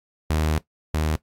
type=tone pair in turn; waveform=sawtooth; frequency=77.78 / 77.78 Hz; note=D#2 / D#2; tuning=0 / 0 cents; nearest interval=unison; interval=0 cents; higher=neither; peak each=-16 / -17 dBFS; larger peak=first; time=0.3-0.58 / 0.94-1.16 s; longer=first; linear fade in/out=0 ms; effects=noise-tail reverb RT60 0.1 s tail -18 dB re dry + AAC 48 kbps